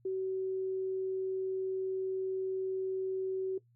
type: tone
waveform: sine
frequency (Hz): 378.8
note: F#4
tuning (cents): +41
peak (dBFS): -31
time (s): 0.05-3.58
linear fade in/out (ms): 5
effects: noise-tail reverb RT60 0.1 s tail -17 dB re dry + added 119 Hz sine -64 dBFS peak until 3.75 s